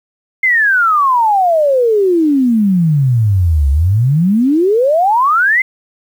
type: exponential two-way sweep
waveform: sine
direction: down then up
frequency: 2121 to 67 to 2121 Hz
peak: -8 dBFS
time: 0.43-5.62 s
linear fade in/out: 5 ms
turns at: 3.7 s
effects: 7-bit